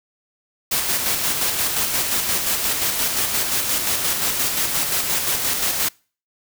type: noise with tremolo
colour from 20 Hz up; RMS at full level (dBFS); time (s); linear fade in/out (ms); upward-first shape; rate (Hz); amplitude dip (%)
white; -20; 0.71-5.89; 10; square; 5.7; 35
effects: noise-tail reverb RT60 0.4 s tail -26 dB re dry